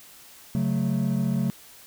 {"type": "chord", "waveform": "triangle", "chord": "F# minor", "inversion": "second", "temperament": "equal", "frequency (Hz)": [138.59, 185, 220], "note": ["C#3", "F#3", "A3"], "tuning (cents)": [0, 0, 0], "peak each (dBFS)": -24, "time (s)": [0.55, 1.5], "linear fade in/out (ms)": 0, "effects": ["tanh soft clip ceiling -13 dBFS", "white hiss -49 dBFS RMS until 1.86 s"]}